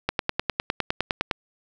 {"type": "click train", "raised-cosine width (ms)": 0.3, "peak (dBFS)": -6, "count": 13, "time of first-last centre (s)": [0.09, 1.312], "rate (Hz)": 9.82, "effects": []}